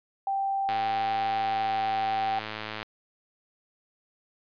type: tone with pitch glide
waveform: sine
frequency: 784 to 776.3 Hz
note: G5 to G5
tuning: 0 to -17 cents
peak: -25 dBFS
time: 0.27-2.39 s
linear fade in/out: 2 ms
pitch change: -17 cents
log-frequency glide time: 1.26-1.84 s
type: click train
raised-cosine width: 0.3 ms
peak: -18 dBFS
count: 232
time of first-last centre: 0.69-2.829 s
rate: 108 Hz
effects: resampled to 11025 Hz